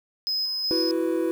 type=tone with tremolo; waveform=triangle; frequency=5070 Hz; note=D#8; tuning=32 cents sharp; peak=-22 dBFS; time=0.27-0.91 s; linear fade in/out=0 ms; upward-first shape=square; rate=2.7 Hz; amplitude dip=25%
type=chord; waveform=triangle; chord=E suspended second; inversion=none; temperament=equal; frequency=329.6 / 370 / 493.9 Hz; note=E4 / F#4 / B4; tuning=0 / 0 / 0 cents; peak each=-22 / -25 / -26 dBFS; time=0.71-1.31 s; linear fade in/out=0 ms
effects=tanh soft clip ceiling -13 dBFS + 8-bit